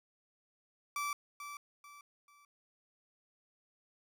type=tone with echo; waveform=30% pulse; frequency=1161 Hz; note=D6; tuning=20 cents flat; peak=-32 dBFS; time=0.96-1.13 s; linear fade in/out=2 ms; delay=440 ms; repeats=3; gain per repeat=-9 dB; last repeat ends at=2.45 s; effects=none